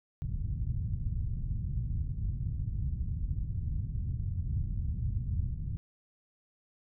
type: low-pass noise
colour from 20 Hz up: white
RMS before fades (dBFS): -33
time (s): 0.22-5.77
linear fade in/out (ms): 0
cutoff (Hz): 120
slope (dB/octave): 24
effects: none